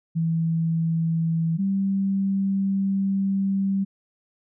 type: tone pair in turn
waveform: sine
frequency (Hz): 164 / 195.03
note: E3 / G3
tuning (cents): -9 / -9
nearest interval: minor third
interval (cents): 300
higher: second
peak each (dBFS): -20 / -20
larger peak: neither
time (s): 0.15-1.58 / 1.58-3.85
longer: second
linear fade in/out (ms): 20
effects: none